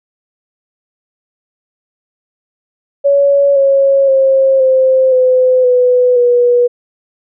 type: tone with pitch steps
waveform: sine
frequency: 562 / 548.5 / 535.4 / 522.6 / 510 / 497.8 / 485.9 Hz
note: C#5 / C#5 / C5 / C5 / C5 / B4 / B4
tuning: +24 / -18 / +40 / -2 / -44 / +14 / -28 cents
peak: -6 dBFS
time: 3.04-6.68 s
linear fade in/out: 20 ms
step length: 520 ms
effects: none